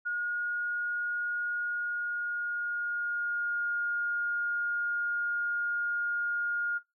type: tone with pitch glide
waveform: sine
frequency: 1436 to 1421.1 Hz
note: F6 to F6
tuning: +48 to +30 cents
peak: -28 dBFS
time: 0.05-6.79 s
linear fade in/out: 20 ms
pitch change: -18 cents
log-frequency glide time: 1.57-3.69 s
effects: noise-tail reverb RT60 0.2 s tail -18 dB re dry